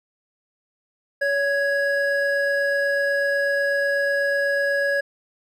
triangle tone pair together, 564 / 1663.9 Hz, C#5 / G#6, +30 / +3 cents, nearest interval octave + perfect fifth, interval 1873 cents, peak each -20 / -20 dBFS, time 1.21-5.01 s, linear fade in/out 10 ms, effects none

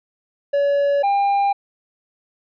triangle tone pair in turn, 567 / 800.1 Hz, C#5 / G5, +39 / +35 cents, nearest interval tritone, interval 596 cents, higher second, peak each -13 dBFS, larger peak neither, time 0.53-1.03 / 1.03-1.53 s, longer neither, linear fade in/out 10 ms, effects resampled to 11025 Hz

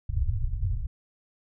pink low-pass noise, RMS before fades -27 dBFS, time 0.09-0.87 s, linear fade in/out 10 ms, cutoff 110 Hz, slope 48 dB/octave, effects none

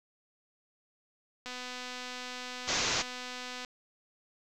click train, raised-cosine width 0.2 ms, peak -24 dBFS, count 548, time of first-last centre 1.46-3.648 s, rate 250 Hz
white low-pass noise, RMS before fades -31 dBFS, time 2.67-3.03 s, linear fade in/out 20 ms, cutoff 6900 Hz, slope 96 dB/octave
effects none

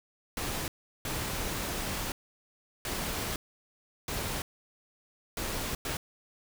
pink noise bursts at uneven times, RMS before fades -34 dBFS, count 6, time 0.37-0.68 / 1.05-2.12 / 2.85-3.36 / 4.08-4.42 / 5.37-5.75 / 5.85-5.97 s, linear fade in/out 2 ms, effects none

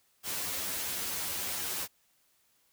white noise with comb filter, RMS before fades -35 dBFS, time 0.23-1.88 s, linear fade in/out 50 ms, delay 11 ms, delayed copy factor +1, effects white hiss -70 dBFS RMS until 2.72 s

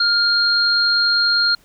sine tone pair together, 1410 / 4225 Hz, F6 / C8, +16 / +16 cents, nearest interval octave + perfect fifth, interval 1900 cents, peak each -18 / -15 dBFS, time 0-1.55 s, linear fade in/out 5 ms, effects pink hiss -54 dBFS RMS until 1.64 s

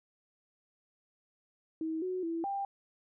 sine tone with pitch steps, 320.1 / 368.4 / 331.6 / 793 Hz, D#4 / F#4 / E4 / G5, +49 / -7 / +10 / +20 cents, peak -32 dBFS, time 1.81-2.65 s, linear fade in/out 2 ms, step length 210 ms, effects none

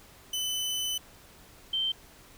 sawtooth / sine tone pair in turn, 3016 / 3119 Hz, F#7 / G7, +32 / -9 cents, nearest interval minor second, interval 59 cents, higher second, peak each -26 dBFS, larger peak neither, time 0.33-0.98 / 1.73-1.92 s, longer first, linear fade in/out 5 ms, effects pink hiss -54 dBFS RMS until 2.37 s

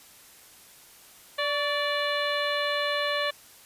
harmonic tone with a mistuned harmonic, 584 Hz, D5, 10 cents flat, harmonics 1 / 2 / 3 / 4 / 5 / 6 / 7, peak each -29 / -32 / -31 / -36 / -35 / -35 / -37 dBFS, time 1.38-3.31 s, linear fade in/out 10 ms, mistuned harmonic 2, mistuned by -53 cents, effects white hiss -52 dBFS RMS until 3.65 s + resampled to 32000 Hz

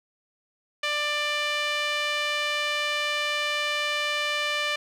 sawtooth tone with band-pass filter, 592 Hz, D5, 14 cents sharp, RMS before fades -27 dBFS, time 0.83-4.76 s, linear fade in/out 5 ms, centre 2600 Hz, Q 1.5, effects none

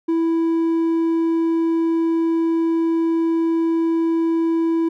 sine tone with hard clipping, 329.6 Hz, E4, in tune, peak -17 dBFS, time 0.08-4.89 s, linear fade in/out 10 ms, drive 3 dB, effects none

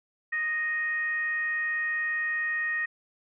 sine tone with frequency modulation, 1864.7 Hz, A#6, in tune, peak -26 dBFS, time 0.32-2.86 s, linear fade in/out 10 ms, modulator 625 Hz, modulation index 0.33, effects none

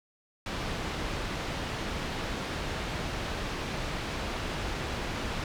pink low-pass noise, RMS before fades -34 dBFS, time 0.46-5.44 s, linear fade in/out 2 ms, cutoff 4200 Hz, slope 12 dB/octave, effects none

